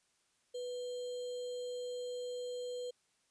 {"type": "tone with sample-and-hold", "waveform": "sine", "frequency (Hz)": 493.9, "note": "B4", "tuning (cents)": 0, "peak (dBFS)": -38, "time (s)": [0.54, 2.91], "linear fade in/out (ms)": 10, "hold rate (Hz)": 3675, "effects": ["white hiss -75 dBFS RMS until 3.3 s", "resampled to 22050 Hz"]}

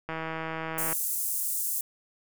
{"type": "click train", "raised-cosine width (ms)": 0.5, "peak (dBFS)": -19, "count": 136, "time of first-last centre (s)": [0.09, 0.929], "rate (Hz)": 161}
{"type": "high-pass noise", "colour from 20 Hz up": "pink", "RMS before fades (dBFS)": -30, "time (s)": [0.78, 1.81], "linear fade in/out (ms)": 2, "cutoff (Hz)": 8500, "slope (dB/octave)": 24}
{"effects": []}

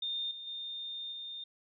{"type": "tone with level steps", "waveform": "sine", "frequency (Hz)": 3633, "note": "A#7", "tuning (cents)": -45, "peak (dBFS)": [-33, -42, -38, -40], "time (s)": [0.02, 1.44], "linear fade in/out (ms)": 5, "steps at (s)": [0.31, 0.47, 1.12], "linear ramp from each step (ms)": 2, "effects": []}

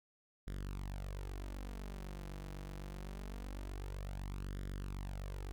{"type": "tone with flanger", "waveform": "sawtooth", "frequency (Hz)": 47.92, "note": "G1", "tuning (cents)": -39, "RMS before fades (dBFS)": -44, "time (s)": [0.47, 5.52], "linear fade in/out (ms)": 0, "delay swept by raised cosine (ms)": [0.57, 6.17], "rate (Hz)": 0.24, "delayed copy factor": 0.65, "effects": []}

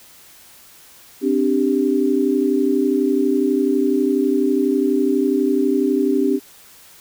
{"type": "chord", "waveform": "sine", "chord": "C suspended second", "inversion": "none", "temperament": "equal", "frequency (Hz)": [261.6, 293.7, 392], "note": ["C4", "D4", "G4"], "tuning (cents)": [0, 0, 0], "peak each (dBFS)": -19, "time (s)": [1.21, 6.4], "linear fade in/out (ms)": 50, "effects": ["white hiss -46 dBFS RMS until 7 s"]}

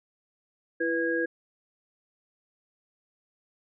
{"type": "tone cluster", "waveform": "sine", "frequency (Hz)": [334.1, 491.9, 1640], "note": ["E4", "B4", "G#6"], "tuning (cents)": [23, -7, -22], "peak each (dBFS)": -29, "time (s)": [0.8, 1.26], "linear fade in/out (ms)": 10, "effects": []}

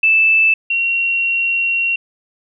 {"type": "tone pair in turn", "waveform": "sine", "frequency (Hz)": [2637, 2741], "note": ["E7", "F7"], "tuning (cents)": [0, -33], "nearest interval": "minor second", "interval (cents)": 67, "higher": "second", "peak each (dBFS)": [-9, -14], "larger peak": "first", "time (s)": [[0.03, 0.54], [0.7, 1.96]], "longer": "second", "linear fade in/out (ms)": 5, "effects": []}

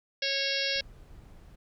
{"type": "harmonic tone", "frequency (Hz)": 549, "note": "C#5", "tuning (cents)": -17, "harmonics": [1, 3, 4, 5, 6, 7, 8, 9, 10], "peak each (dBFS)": [-36, -36, -36, -36, -36, -36, -36, -36, -36], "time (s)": [0.22, 0.81], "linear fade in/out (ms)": 5}
{"type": "noise", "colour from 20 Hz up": "brown", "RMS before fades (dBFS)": -50, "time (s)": [0.75, 1.56], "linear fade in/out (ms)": 10}
{"effects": []}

